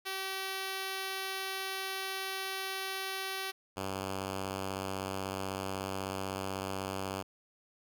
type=tone pair in turn; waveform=5% pulse; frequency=383.7 / 96.16 Hz; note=G4 / G2; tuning=-37 / -33 cents; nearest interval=2 octaves; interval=2396 cents; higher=first; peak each=-24 dBFS; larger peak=neither; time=0.05-3.52 / 3.76-7.23 s; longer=neither; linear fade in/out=20 ms; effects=none